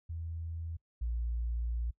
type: tone pair in turn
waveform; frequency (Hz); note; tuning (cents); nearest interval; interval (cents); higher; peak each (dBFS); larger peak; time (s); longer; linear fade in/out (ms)
sine; 82.41 / 58.27; E2 / A#1; 0 / 0; tritone; 600; first; -36 / -30; second; 0.09-0.77 / 1.01-1.91; second; 10
effects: noise-tail reverb RT60 0.1 s tail -24 dB re dry + tanh soft clip ceiling -27 dBFS

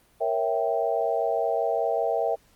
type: chord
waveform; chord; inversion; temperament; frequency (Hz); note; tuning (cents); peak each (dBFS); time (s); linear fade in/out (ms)
sine; A# diminished seventh; none; equal with one note detuned; 466.2 / 551.5 / 659.3 / 784; A#4 / C#5 / E5 / G5; 0 / -9 / 0 / 0; -28 / -30 / -26 / -29; 0.2-2.36; 20
effects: pink hiss -61 dBFS RMS until 2.55 s + Opus 32 kbps

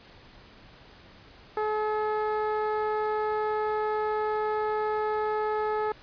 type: tone with low-pass filter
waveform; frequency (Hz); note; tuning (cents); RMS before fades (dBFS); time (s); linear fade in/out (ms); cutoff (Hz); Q
15% pulse; 427.7; A4; -49; -28; 1.57-5.92; 2; 1200; 0.61
effects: pink hiss -52 dBFS RMS until 6.02 s + resampled to 11025 Hz

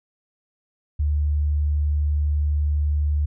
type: tone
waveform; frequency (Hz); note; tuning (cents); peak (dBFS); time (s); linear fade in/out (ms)
sine; 74; D2; +14; -18; 0.99-3.26; 10
effects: none

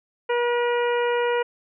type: harmonic tone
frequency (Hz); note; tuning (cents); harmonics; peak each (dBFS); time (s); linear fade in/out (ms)
480.6; B4; -47; 1 / 2 / 3 / 4 / 5 / 6; -21 / -27 / -31 / -33 / -35 / -37; 0.29-1.43; 10
effects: none

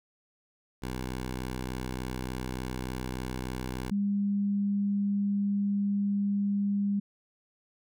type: tone pair in turn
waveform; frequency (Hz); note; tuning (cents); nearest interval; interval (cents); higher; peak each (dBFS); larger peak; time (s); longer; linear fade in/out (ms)
10% pulse / sine; 63.4 / 201.3; B1 / G3; +46 / +46; octave + minor sixth; 2000; second; -25; neither; 0.82-3.91 / 3.91-7; neither; 10
effects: none

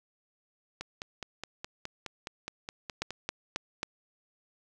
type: two click trains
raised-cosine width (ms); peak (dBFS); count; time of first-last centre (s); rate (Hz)
0.2; -20 / -14; 12 / 4; 0.81-3.106 / 3.02-3.831; 4.79 / 3.7
effects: none

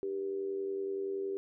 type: tone with amplitude modulation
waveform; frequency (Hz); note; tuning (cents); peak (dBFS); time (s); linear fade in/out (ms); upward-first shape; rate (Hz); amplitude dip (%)
sine; 391.6; G4; -2; -30; 0.03-1.37; 0; sine; 90.7; 60
effects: none

